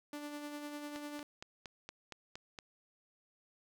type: tone with tremolo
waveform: sawtooth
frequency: 293.7 Hz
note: D4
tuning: in tune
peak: -37 dBFS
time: 0.13-1.23 s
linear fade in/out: 2 ms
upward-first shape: sine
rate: 10 Hz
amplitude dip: 40%
type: click train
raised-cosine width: 0.2 ms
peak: -28 dBFS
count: 8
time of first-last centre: 0.96-2.588 s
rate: 4.3 Hz
effects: none